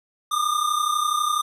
square tone pair together, 1192.9 / 1225 Hz, D6 / D#6, +27 / -27 cents, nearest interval unison, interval 46 cents, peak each -24 / -24 dBFS, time 0.31-1.42 s, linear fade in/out 10 ms, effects resampled to 32000 Hz + 10-bit

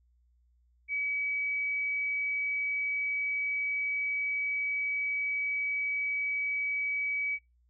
sine tone, 2278 Hz, C#7, 47 cents sharp, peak -29 dBFS, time 0.88-7.39 s, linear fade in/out 50 ms, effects noise-tail reverb RT60 0.2 s tail -20 dB re dry + added 60 Hz sine -64 dBFS peak until 7.69 s

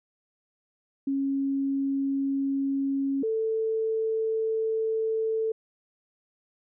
sine tone pair in turn, 274.2 / 443.4 Hz, C#4 / A4, -19 / +13 cents, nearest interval minor sixth, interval 832 cents, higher second, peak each -24 dBFS, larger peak neither, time 1.07-3.23 / 3.23-5.52 s, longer second, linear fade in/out 5 ms, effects none

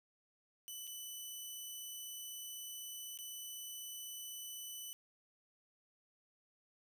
10% pulse tone with dropouts, 2988 Hz, F#7, 16 cents sharp, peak -37 dBFS, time 0.68-4.93 s, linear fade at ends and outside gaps 0 ms, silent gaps 0.87-0.875 / 3.175-3.188 s, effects none

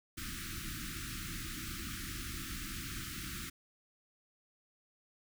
pink band-stop noise, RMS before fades -42 dBFS, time 0.17-3.5 s, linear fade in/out 10 ms, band 350 to 1200 Hz, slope 96 dB/octave, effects none

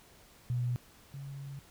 sine tone pair in turn, 122.5 / 138.82 Hz, B2 / C#3, -14 / +3 cents, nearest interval major second, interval 217 cents, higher second, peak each -29 / -40 dBFS, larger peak first, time 0.5-0.76 / 1.14-1.59 s, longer second, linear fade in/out 0 ms, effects pink hiss -59 dBFS RMS until 1.7 s

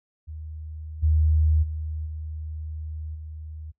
sine tone with level steps, 77.78 Hz, D#2, in tune, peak -34 / -17 / -28 / -31 / -35 dBFS, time 0.27-3.72 s, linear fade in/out 20 ms, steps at 1.02 / 1.62 / 2.05 / 3.14 s, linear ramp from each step 20 ms, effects noise-tail reverb RT60 0.1 s tail -20 dB re dry

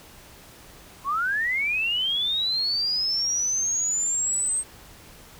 sine linear sweep, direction up, 1046.5 to 8410 Hz, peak -22 dBFS, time 1.04-4.64 s, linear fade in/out 50 ms, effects pink hiss -48 dBFS RMS until 5.39 s

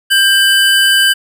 square tone pair together, 1585.4 / 2998 Hz, G6 / F#7, +19 / +22 cents, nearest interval major seventh, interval 1103 cents, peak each -11 dBFS, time 0.1-1.14 s, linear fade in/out 20 ms, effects none

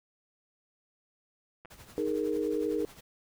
clicks, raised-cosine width 0.5 ms, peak -33 dBFS, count 2, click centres 1.65 / 1.656 s
pink noise with tremolo, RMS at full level -49 dBFS, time 1.7-3.01 s, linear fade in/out 10 ms, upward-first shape triangle, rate 11 Hz, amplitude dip 70%
sine chord, D# suspended fourth, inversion none, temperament equal, 311.1 / 415.3 / 466.2 Hz, D#4 / G#4 / A#4, 0 / 0 / 0 cents, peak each -32 dBFS, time 1.98-2.85 s, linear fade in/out 0 ms
effects none

